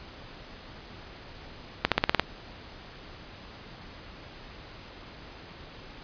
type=accelerating click train; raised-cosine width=0.3 ms; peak=-4 dBFS; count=7; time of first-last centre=1.85-2.196 s; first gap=67 ms; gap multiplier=0.94; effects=pink hiss -46 dBFS RMS until 6.03 s + resampled to 11025 Hz